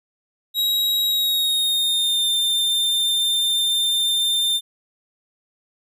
45% pulse tone with pitch glide, 3830 to 3594 Hz, A#7 to A7, +46 to +36 cents, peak -17 dBFS, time 0.54-4.61 s, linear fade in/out 50 ms, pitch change -110 cents, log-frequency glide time 1.06-2.29 s, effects none

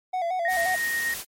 triangle tone with vibrato, 709 Hz, F5, 26 cents sharp, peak -22 dBFS, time 0.13-0.76 s, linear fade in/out 10 ms, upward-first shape square, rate 5.7 Hz, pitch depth 75 cents each way
sine tone with tremolo, 1864.7 Hz, A#6, in tune, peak -23 dBFS, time 0.45-1.14 s, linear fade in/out 2 ms, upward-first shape sine, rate 8.3 Hz, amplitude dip 25%
white noise, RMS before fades -34 dBFS, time 0.48-1.25 s, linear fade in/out 50 ms
effects MP3 64 kbps

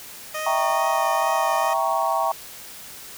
15% pulse tone with vibrato, 617 Hz, D#5, 15 cents flat, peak -20 dBFS, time 0.34-1.74 s, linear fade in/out 10 ms, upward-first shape triangle, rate 2.3 Hz, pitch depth 21 cents each way
sine chord, E diminished seventh, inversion none, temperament equal, 659.3 / 784 / 932.3 / 1108.7 Hz, E5 / G5 / Bb5 / Db6, 0 / 0 / 0 / 0 cents, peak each -25 dBFS, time 0.46-2.32 s, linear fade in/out 5 ms
effects white hiss -40 dBFS RMS until 3.17 s

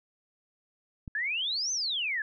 click, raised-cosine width 5 ms, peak -27 dBFS, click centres 1.078 s
sine exponential two-way sweep, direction up then down, 1661.2 to 6310 to 1661.2 Hz, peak -28 dBFS, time 1.15-2.22 s, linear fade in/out 2 ms, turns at 1.72 s
effects none

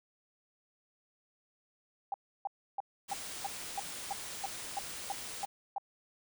sine tone bursts, 795 Hz, G5, 24 cents sharp, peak -32 dBFS, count 12, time 2.12-5.782 s, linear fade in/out 2 ms, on 21 ms, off 310 ms
white band-stop noise, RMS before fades -43 dBFS, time 3.08-5.46 s, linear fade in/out 20 ms, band 11000 to 16000 Hz, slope 96 dB/octave
effects none

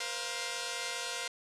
5% pulse chord, Bb suspended second, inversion none, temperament equal with one note detuned, 475.7 / 523.3 / 698.5 Hz, Bb4 / C5 / F5, +35 / 0 / 0 cents, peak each -28 dBFS, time 0-1.28 s, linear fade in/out 5 ms, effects resampled to 24000 Hz + 9-bit

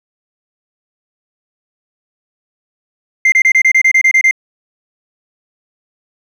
sine tone bursts, 2093 Hz, C7, in tune, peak -3 dBFS, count 11, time 3.25-4.311 s, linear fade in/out 5 ms, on 71 ms, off 28 ms, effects tanh soft clip ceiling -5 dBFS + 7-bit

